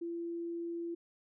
sine tone, 339.3 Hz, F4, 50 cents flat, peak -36 dBFS, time 0.01-0.95 s, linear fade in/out 10 ms, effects none

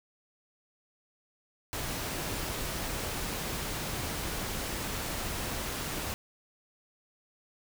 pink noise, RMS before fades -35 dBFS, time 1.73-6.14 s, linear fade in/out 0 ms, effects none

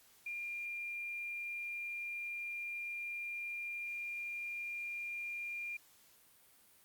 sine tone, 2400 Hz, D7, 37 cents sharp, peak -39 dBFS, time 0.26-5.77 s, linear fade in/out 5 ms, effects white hiss -65 dBFS RMS until 6.84 s + Opus 48 kbps

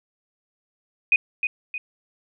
sine tone with echo, 2489 Hz, D#7, in tune, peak -13 dBFS, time 1.12-1.16 s, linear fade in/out 2 ms, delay 310 ms, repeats 2, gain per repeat -7 dB, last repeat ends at 1.78 s, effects none

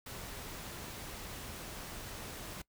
pink noise, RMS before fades -45 dBFS, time 0.06-2.62 s, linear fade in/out 5 ms, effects noise-tail reverb RT60 0.1 s tail -21 dB re dry

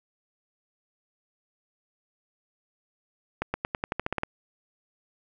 accelerating click train, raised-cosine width 0.5 ms, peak -12 dBFS, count 11, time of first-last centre 3.42-4.234 s, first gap 120 ms, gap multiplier 0.91, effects none

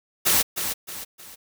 white noise with echo, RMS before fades -19 dBFS, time 0.25-0.43 s, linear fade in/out 20 ms, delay 310 ms, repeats 3, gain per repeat -8 dB, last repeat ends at 1.36 s, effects none

